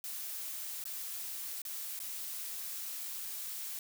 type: noise with dropouts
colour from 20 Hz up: blue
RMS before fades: -41 dBFS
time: 0.04-3.79 s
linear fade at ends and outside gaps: 1 ms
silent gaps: 0.839-0.854 / 1.618-1.651 / 1.991-2.001 s
effects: none